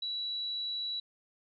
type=tone; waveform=sine; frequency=3924 Hz; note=B7; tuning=12 cents flat; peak=-33 dBFS; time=0.02-1 s; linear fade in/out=5 ms; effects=none